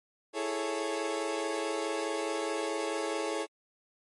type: chord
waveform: 30% pulse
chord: A major seventh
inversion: second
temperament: equal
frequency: 329.6 / 415.3 / 440 / 554.4 Hz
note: E4 / G#4 / A4 / C#5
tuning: 0 / 0 / 0 / 0 cents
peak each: -34 dBFS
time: 0.33-3.47 s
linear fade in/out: 50 ms
effects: MP3 48 kbps